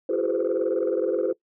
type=tone cluster; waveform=sine; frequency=339 / 386.3 / 428.2 / 501 / 520 Hz; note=E4 / G4 / A4 / B4 / C5; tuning=+49 / -25 / -47 / +25 / -11 cents; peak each=-27 dBFS; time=0.09-1.33 s; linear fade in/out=5 ms; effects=noise-tail reverb RT60 0.1 s tail -21 dB re dry + tanh soft clip ceiling -15 dBFS